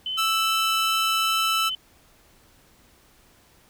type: tone with vibrato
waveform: sine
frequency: 3036 Hz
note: F#7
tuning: 44 cents sharp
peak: -26 dBFS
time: 0.06-1.75 s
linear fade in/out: 2 ms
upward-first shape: triangle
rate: 2.5 Hz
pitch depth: 10 cents each way
type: tone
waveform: sawtooth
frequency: 1320 Hz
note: E6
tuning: 2 cents sharp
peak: -18 dBFS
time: 0.17-1.7 s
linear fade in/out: 20 ms
effects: pink hiss -57 dBFS RMS until 3.69 s